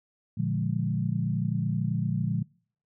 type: chord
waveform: sine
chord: Bb dominant seventh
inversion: none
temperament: equal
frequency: 116.54 / 146.83 / 174.61 / 207.7 Hz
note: Bb2 / D3 / F3 / Ab3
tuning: 0 / 0 / 0 / 0 cents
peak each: -30 / -30 / -30 / -33 dBFS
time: 0.37-2.43 s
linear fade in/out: 10 ms
effects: noise-tail reverb RT60 0.5 s tail -26 dB re dry